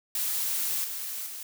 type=noise with level steps; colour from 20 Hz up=blue; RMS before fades=-29 / -35 / -39 dBFS; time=0.15-1.43 s; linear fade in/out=2 ms; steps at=0.84 / 1.26 s; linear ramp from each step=5 ms; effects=none